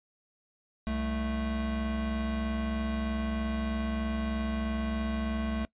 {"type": "tone pair together", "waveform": "square", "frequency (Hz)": [65.41, 219.4], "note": ["C2", "A3"], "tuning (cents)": [0, -5], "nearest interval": "octave + major sixth", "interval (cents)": 2095, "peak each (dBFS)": [-34, -32], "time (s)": [0.87, 5.65], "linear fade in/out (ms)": 0, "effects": ["noise-tail reverb RT60 0.1 s tail -22 dB re dry", "resampled to 8000 Hz"]}